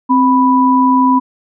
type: tone pair together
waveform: sine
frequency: 261.6 / 987.8 Hz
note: C4 / B5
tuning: 0 / 0 cents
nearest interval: octave + major seventh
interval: 2300 cents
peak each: -10 dBFS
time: 0.09-1.2 s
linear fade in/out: 20 ms
effects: none